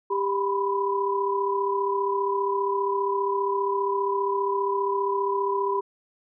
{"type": "tone cluster", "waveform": "sine", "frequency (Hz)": [396.4, 984, 1019], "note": ["G4", "B5", "C6"], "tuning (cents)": [19, -7, -46], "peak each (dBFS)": [-25, -26, -32], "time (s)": [0.1, 5.81], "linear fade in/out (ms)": 10, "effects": []}